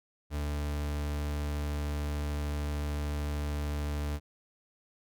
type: tone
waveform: 40% pulse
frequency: 73.42 Hz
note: D2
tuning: in tune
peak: -30 dBFS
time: 0.3-4.2 s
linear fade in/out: 50 ms
effects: none